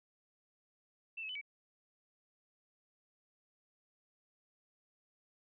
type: tone with pitch steps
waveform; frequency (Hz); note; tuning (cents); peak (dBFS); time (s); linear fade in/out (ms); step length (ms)
sine; 2672 / 2579 / 3008 / 2277; E7 / E7 / F#7 / C#7; +23 / -39 / +28 / +46; -40; 1.17-1.414; 10; 61
effects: none